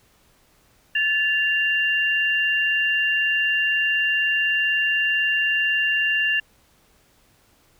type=tone pair together; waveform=sine; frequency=1739.8 / 2782 Hz; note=A6 / F7; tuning=-20 / -7 cents; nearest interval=minor sixth; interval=813 cents; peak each=-21 dBFS; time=0.95-6.4 s; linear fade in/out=5 ms; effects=pink hiss -59 dBFS RMS until 7.79 s